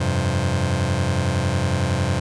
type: chord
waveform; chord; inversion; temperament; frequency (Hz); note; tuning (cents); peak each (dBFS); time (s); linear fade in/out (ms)
sawtooth; F suspended second; none; just; 87.31 / 98.22 / 130.96; F2 / G2 / C3; 0 / +4 / +2; -19; 0-2.2; 10
effects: resampled to 22050 Hz